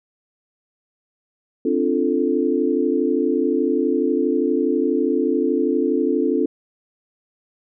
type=chord; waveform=sine; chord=D minor seventh; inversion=third; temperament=equal with one note detuned; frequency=261.6 / 293.7 / 346.4 / 440 Hz; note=C4 / D4 / F4 / A4; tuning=0 / 0 / -14 / 0 cents; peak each=-22 dBFS; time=1.65-6.46 s; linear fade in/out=5 ms; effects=none